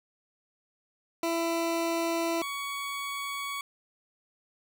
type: tone pair in turn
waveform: 20% pulse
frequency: 333.8 / 1122.8 Hz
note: E4 / C#6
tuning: +22 / +22 cents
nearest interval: octave + major sixth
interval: 2100 cents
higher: second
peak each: -22 / -28 dBFS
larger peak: first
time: 1.23-2.42 / 2.42-3.61 s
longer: neither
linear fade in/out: 2 ms
effects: none